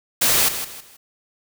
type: noise with echo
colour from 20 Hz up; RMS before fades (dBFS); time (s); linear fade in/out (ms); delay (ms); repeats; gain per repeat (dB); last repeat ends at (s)
white; -17; 0.21-0.49; 10; 160; 3; -10; 0.97
effects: none